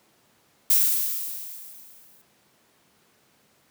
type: noise with exponential decay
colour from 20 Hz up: violet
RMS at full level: -17 dBFS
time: 0.7-2.22 s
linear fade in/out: 5 ms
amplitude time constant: 330 ms
effects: pink hiss -62 dBFS RMS until 3.7 s + high-pass 150 Hz 12 dB/octave